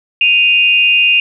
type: tone pair together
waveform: sine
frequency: 2495 / 2794 Hz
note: D#7 / F7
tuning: +4 / 0 cents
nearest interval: major second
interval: 196 cents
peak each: -10 dBFS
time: 0.21-1.2 s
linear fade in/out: 2 ms
effects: none